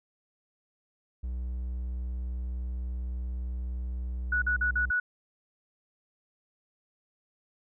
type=tone; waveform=triangle; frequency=61.74 Hz; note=B1; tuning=in tune; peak=-29 dBFS; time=1.23-4.91 s; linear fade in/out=10 ms
type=tone bursts; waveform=sine; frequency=1470 Hz; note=F#6; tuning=12 cents flat; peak=-24 dBFS; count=5; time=4.32-5 s; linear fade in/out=5 ms; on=100 ms; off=45 ms
effects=none